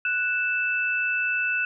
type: tone pair together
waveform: sine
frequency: 1480.8 / 2637 Hz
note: F#6 / E7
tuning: +1 / 0 cents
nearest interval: minor seventh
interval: 999 cents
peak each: -25 dBFS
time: 0.05-1.65 s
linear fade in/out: 2 ms
effects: none